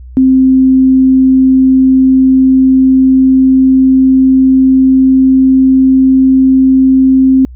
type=tone with pitch glide; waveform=sine; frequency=261.6 to 263.3 Hz; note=C4 to C4; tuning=0 to +11 cents; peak=-3 dBFS; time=0.17-7.45 s; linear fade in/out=0 ms; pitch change=+11 cents; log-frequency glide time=0.27-6.28 s; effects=added 62 Hz sine -27 dBFS peak until 7.55 s